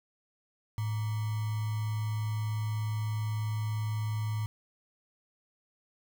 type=tone with sample-and-hold; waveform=sine; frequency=107.9 Hz; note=A2; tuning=33 cents flat; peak=-29 dBFS; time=0.78-4.46 s; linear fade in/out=0 ms; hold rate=1050 Hz; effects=none